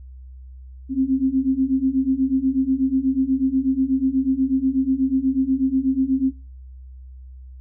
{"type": "beating tone pair", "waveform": "sine", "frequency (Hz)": [260, 268.2], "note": ["C4", "C4"], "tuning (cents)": [-11, 43], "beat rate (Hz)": 8.2, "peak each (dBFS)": [-21, -19], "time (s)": [0.89, 6.33], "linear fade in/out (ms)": 50, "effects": ["noise-tail reverb RT60 0.3 s tail -20 dB re dry", "added 64 Hz sine -37 dBFS peak until 7.6 s"]}